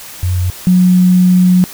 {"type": "tone pair in turn", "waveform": "sine", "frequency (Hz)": [90.6, 181.78], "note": ["F#2", "F#3"], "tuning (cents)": [-36, -30], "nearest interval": "octave", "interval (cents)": 1206, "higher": "second", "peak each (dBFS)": [-11, -5], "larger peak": "second", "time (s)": [[0.23, 0.5], [0.67, 1.64]], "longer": "second", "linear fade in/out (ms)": 0, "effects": ["white hiss -31 dBFS RMS until 1.73 s"]}